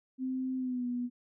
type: tone with pitch glide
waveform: sine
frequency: 259.3 to 244.7 Hz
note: C4 to B3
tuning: -15 to -16 cents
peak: -31 dBFS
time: 0.18-1.1 s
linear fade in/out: 50 ms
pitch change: -101 cents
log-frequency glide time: 0.57-0.86 s
effects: none